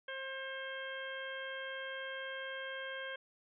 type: harmonic tone with a mistuned harmonic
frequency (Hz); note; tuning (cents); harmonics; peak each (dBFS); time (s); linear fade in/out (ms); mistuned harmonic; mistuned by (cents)
532; C5; +29; 1 / 2 / 3 / 4 / 5 / 6; -45 / -51 / -43 / -51 / -56 / -49; 0.08-3.16; 5; 4; +24
effects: none